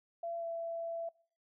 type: tone with pitch glide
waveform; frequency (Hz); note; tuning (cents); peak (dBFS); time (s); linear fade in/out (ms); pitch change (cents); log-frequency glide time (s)
sine; 677 to 668.8; E5 to E5; +46 to +25; -36; 0.23-1.09; 5; -21; 0.39-0.45
effects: noise-tail reverb RT60 0.5 s tail -24 dB re dry